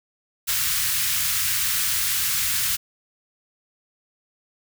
white band-stop noise, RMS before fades -23 dBFS, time 0.47-2.77 s, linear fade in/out 20 ms, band 150 to 1300 Hz, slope 24 dB/octave, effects none

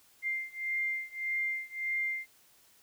sine beating tone pair, 2100 / 2101.7 Hz, C7 / C7, +6 / +7 cents, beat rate 1.7 Hz, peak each -34 / -35 dBFS, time 0.22-2.27 s, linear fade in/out 50 ms, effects white hiss -63 dBFS RMS until 2.82 s

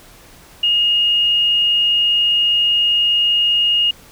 sine tone, 2855 Hz, F7, 37 cents sharp, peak -12 dBFS, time 0.63-3.91 s, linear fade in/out 5 ms, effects pink hiss -44 dBFS RMS until 4.11 s

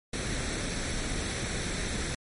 pink noise with comb filter, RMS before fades -32 dBFS, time 0.13-2.15 s, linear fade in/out 5 ms, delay 0.51 ms, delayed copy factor +0.5, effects low-pass 12000 Hz 12 dB/octave + MP3 48 kbps

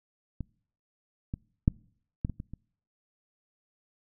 clicks, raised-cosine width 5 ms, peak -22 / -20 / -8 / -15 / -23 / -25 / -28 dBFS, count 7, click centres 0.407 / 1.339 / 1.679 / 2.249 / 2.297 / 2.401 / 2.536 s, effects noise-tail reverb RT60 0.6 s tail -26 dB re dry

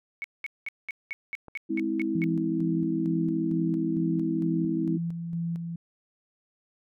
sine tone bursts, 2217 Hz, C#7, in tune, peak -30 dBFS, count 10, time 0.22-2.24 s, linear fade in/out 0 ms, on 22 ms, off 200 ms
click, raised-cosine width 1 ms, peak -30 dBFS, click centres 1.483 s
sine chord, Ab augmented, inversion none, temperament just, 207.7 / 259.6 / 324.5 Hz, Ab3 / C4 / E4, 0 / -13 / -27 cents, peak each -33 / -32 / -27 dBFS, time 1.69-4.98 s, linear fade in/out 20 ms
sine tone with tremolo, 168.6 Hz, E3, 39 cents sharp, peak -27 dBFS, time 2.15-5.76 s, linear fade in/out 5 ms, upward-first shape square, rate 2.2 Hz, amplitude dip 40%
effects none

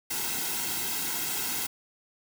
white noise with comb filter, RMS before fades -31 dBFS, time 0.1-1.67 s, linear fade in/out 10 ms, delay 1.7 ms, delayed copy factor -0.75, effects none

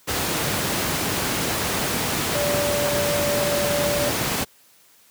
sine tone in noise, 581 Hz, D5, 19 cents flat, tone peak -22 dBFS, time 2.34-4.1 s, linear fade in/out 20 ms, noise pink, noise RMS -23 dBFS, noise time 0.07-4.45 s, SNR -2 dB, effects white hiss -55 dBFS RMS until 5.1 s + high-pass 100 Hz 12 dB/octave

